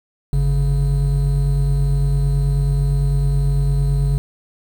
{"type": "tone pair together", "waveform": "triangle", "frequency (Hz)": [49.68, 140], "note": ["G1", "C#3"], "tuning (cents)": [24, 18], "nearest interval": "octave + tritone", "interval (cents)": 1794, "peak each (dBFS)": -15, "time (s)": [0.33, 4.18], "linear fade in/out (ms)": 0, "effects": ["7-bit"]}